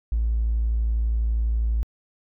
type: tone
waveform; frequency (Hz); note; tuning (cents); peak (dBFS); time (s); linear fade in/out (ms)
triangle; 56.1; A1; +34; -16; 0.12-1.83; 0
effects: tanh soft clip ceiling -17 dBFS